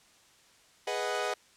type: chord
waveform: sawtooth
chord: G# minor seventh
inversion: none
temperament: equal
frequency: 415.3 / 493.9 / 622.3 / 740 Hz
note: G#4 / B4 / D#5 / F#5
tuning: 0 / 0 / 0 / 0 cents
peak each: -32 dBFS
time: 0.87-1.34 s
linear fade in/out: 5 ms
effects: white hiss -61 dBFS RMS until 1.56 s + low-pass 8000 Hz 12 dB/octave